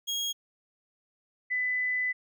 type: tone pair in turn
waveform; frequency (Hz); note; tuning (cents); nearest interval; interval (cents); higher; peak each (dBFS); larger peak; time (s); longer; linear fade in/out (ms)
30% pulse / sine; 3282 / 2001; G#7 / B6; -21 / +22; major sixth; 857; first; -26; neither; 0.07-0.33 / 1.5-2.13; second; 20
effects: none